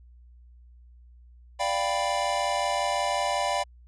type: chord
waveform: square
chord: G dominant seventh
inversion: second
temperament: equal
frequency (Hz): 587.3 / 698.5 / 784 / 987.8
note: D5 / F5 / G5 / B5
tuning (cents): 0 / 0 / 0 / 0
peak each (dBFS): -31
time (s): 1.59-3.64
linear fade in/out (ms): 20
effects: added 60 Hz sine -49 dBFS peak until 3.87 s + resampled to 22050 Hz